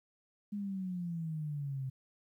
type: exponential sweep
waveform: sine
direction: down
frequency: 207.9 to 130 Hz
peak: -35 dBFS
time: 0.52-1.9 s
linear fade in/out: 10 ms
effects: 12-bit